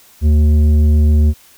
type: tone with tanh clipping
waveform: triangle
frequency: 75.6 Hz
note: D#2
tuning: 49 cents flat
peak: -9 dBFS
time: 0.21-1.34 s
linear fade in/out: 50 ms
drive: 13 dB
effects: white hiss -46 dBFS RMS until 1.57 s